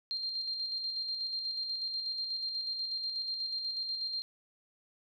sine tone with tremolo, 4186 Hz, C8, in tune, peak -32 dBFS, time 0.11-4.22 s, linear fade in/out 0 ms, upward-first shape square, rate 8.2 Hz, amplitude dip 35%, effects none

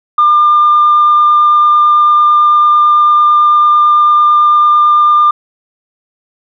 sine tone with vibrato, 1200 Hz, D6, 37 cents sharp, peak -3 dBFS, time 0.18-5.31 s, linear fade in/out 5 ms, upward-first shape triangle, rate 9 Hz, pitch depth 8 cents each way, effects tanh soft clip ceiling -1 dBFS

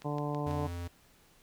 click train, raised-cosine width 0.2 ms, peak -30 dBFS, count 4, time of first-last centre 0.02-0.511 s, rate 6.11 Hz
harmonic tone, 146.83 Hz, D3, in tune, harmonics 1 / 2 / 3 / 4 / 5 / 6 / 7, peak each -35 / -38 / -40 / -41 / -42 / -43 / -43 dBFS, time 0.04-0.68 s, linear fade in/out 20 ms
square tone, 86.8 Hz, F2, 10 cents flat, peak -37 dBFS, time 0.46-0.88 s, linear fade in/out 10 ms
effects pink hiss -63 dBFS RMS until 1.42 s

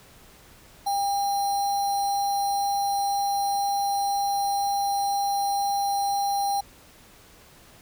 sine tone with sample-and-hold, 801 Hz, G5, 37 cents sharp, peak -22 dBFS, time 0.86-6.61 s, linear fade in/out 10 ms, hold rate 4900 Hz, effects pink hiss -52 dBFS RMS until 7.81 s

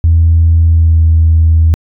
sine tone with pitch glide, 82.41 to 80.95 Hz, E2 to E2, 0 to -31 cents, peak -3 dBFS, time 0.04-1.74 s, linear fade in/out 0 ms, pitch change -31 cents, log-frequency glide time 0.67-1.02 s, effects tanh soft clip ceiling 0 dBFS

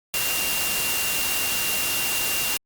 sine tone in noise, 2775 Hz, F7, 12 cents flat, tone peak -28 dBFS, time 0.14-2.57 s, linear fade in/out 0 ms, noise white, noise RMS -25 dBFS, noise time 0.14-2.57 s, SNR -6 dB, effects Opus 48 kbps

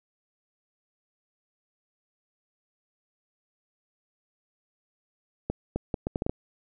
accelerating click train, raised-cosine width 2 ms, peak -14 dBFS, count 8, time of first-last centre 5.5-6.295 s, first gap 260 ms, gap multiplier 0.7, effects none

